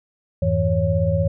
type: tone cluster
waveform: sine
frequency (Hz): 86 / 102.5 / 162.6 / 554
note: F2 / G#2 / E3 / C#5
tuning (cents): -26 / -22 / -23 / -1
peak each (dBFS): -22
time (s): 0.42-1.28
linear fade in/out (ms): 5
effects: none